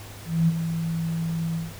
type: tone with ADSR envelope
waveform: sine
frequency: 164.81 Hz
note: E3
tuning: in tune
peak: -15 dBFS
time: 0.25-1.74 s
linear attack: 230 ms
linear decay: 32 ms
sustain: -9 dB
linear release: 180 ms
effects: added 102 Hz sine -42 dBFS peak until 1.79 s + pink hiss -43 dBFS RMS until 1.79 s